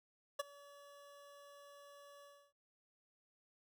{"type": "tone with ADSR envelope", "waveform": "25% pulse", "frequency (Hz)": 570, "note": "C#5", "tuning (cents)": 48, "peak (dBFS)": -30, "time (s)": [0.39, 2.53], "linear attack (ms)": 9, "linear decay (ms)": 20, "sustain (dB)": -23, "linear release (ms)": 300, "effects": []}